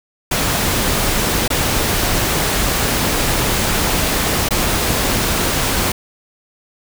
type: noise with dropouts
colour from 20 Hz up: pink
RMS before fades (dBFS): -17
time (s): 0.31-5.92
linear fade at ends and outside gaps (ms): 5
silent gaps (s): 1.479-1.502 / 4.488-4.507
effects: none